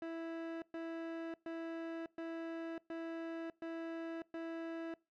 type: tone bursts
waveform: 30% pulse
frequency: 329.6 Hz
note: E4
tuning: in tune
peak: -38 dBFS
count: 7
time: 0.02-4.94 s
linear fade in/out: 2 ms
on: 600 ms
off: 120 ms
effects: noise-tail reverb RT60 0.3 s tail -24 dB re dry + low-pass 2000 Hz 12 dB/octave